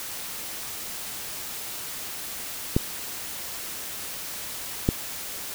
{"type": "clicks", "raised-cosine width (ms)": 3, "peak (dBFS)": -6, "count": 2, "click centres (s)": [2.765, 4.889], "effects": ["white hiss -35 dBFS RMS until 5.54 s"]}